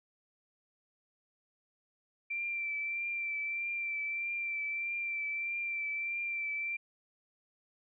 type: tone with vibrato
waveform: sine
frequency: 2349 Hz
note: D7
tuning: in tune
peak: -33 dBFS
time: 2.3-6.77 s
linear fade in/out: 10 ms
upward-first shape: triangle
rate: 1.6 Hz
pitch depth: 30 cents each way
effects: none